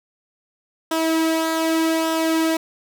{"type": "tone with flanger", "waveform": "sawtooth", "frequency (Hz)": 323.5, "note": "E4", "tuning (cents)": -32, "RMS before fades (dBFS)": -20, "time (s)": [0.91, 2.57], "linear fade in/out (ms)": 5, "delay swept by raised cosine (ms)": [0.44, 2.74], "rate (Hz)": 0.84, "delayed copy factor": -0.5, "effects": []}